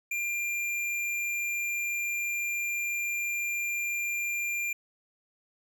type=tone with tanh clipping; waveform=sine; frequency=2389 Hz; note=D7; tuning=29 cents sharp; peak=-30 dBFS; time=0.11-4.73 s; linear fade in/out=5 ms; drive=18 dB; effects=none